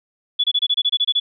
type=tone bursts; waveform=sine; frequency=3424 Hz; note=A7; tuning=48 cents flat; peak=-14 dBFS; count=11; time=0.39-1.2 s; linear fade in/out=10 ms; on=50 ms; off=26 ms; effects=none